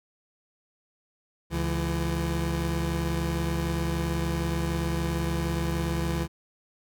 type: tone pair together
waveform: 25% pulse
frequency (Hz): 70.55 / 167.8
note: C#2 / E3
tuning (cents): +31 / +31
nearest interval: octave + minor third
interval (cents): 1500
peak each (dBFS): -25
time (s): 1.5-6.28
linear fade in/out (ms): 50
effects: none